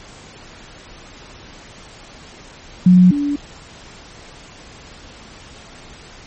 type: tone pair in turn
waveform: sine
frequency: 181.3 / 287.8 Hz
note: F#3 / D4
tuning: -35 / -35 cents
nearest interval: minor sixth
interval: 800 cents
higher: second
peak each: -5 / -16 dBFS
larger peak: first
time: 2.86-3.11 / 3.11-3.36 s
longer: neither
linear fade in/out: 5 ms
effects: pink hiss -40 dBFS RMS until 6.26 s + MP3 32 kbps